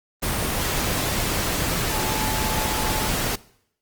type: tone in noise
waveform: sine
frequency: 867 Hz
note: A5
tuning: 26 cents flat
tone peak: -29 dBFS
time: 1.91-3.09 s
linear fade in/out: 10 ms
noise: pink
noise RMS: -24 dBFS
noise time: 0.22-3.36 s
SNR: -8 dB
effects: noise-tail reverb RT60 0.7 s tail -21 dB re dry + Opus 24 kbps